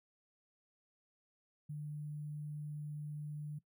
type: tone with sample-and-hold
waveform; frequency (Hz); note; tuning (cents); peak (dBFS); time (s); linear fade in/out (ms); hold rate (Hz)
sine; 149.2; D3; +28; -40; 1.69-3.59; 10; 11025
effects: noise-tail reverb RT60 0.1 s tail -18 dB re dry